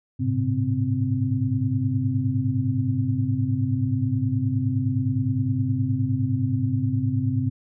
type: tone cluster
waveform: sine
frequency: 103.5 / 113.1 / 133.4 / 259.9 Hz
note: G#2 / A2 / C3 / C4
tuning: -5 / +48 / +34 / -11 cents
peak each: -26 dBFS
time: 0.19-7.5 s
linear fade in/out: 20 ms
effects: none